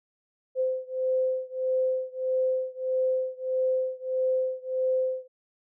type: beating tone pair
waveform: sine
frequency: 516 / 517.6 Hz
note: C5 / C5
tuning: -24 / -19 cents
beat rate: 1.6 Hz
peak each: -27 / -28 dBFS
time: 0.55-5.28 s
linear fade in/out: 50 ms
effects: none